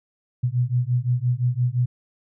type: beating tone pair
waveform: sine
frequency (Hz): 120.7 / 126.5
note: B2 / B2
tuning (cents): -39 / +42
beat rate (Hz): 5.8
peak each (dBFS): -22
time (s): 0.43-1.86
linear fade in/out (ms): 10
effects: none